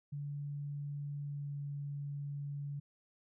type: tone with pitch glide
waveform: sine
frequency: 144 to 142.92 Hz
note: D3 to D3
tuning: -34 to -47 cents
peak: -38 dBFS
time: 0.12-2.8 s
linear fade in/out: 10 ms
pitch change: -13 cents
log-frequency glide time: 1.22-1.55 s
effects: none